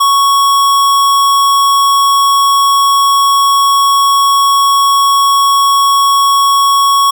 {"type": "tone", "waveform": "square", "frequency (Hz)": 1110, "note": "C#6", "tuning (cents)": 2, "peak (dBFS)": -7, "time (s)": [0, 7.11], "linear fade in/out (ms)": 10, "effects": []}